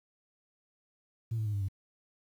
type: tone with pitch steps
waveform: sine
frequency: 113.7 / 109.13 / 104.75 / 100.54 / 96.5 Hz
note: A#2 / A2 / G#2 / G2 / G2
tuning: -43 / -14 / +15 / +44 / -27 cents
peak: -28 dBFS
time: 1.31-1.685 s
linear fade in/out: 10 ms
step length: 75 ms
effects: tanh soft clip ceiling -27 dBFS + 10-bit